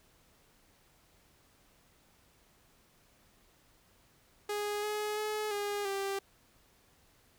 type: tone with pitch steps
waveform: sawtooth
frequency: 414.4 / 421.4 / 426.1 / 409.2 / 393.3 Hz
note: G#4 / G#4 / G#4 / G#4 / G4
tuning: -4 / +25 / +44 / -26 / +6 cents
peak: -29 dBFS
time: 4.49-6.19 s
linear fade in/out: 5 ms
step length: 340 ms
effects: pink hiss -66 dBFS RMS until 7.38 s